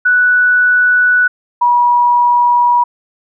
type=tone pair in turn; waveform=sine; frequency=1480 / 966.1 Hz; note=F#6 / B5; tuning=0 / -38 cents; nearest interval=perfect fifth; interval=738 cents; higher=first; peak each=-7 dBFS; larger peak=neither; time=0.05-1.28 / 1.61-2.84 s; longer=neither; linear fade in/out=10 ms; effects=none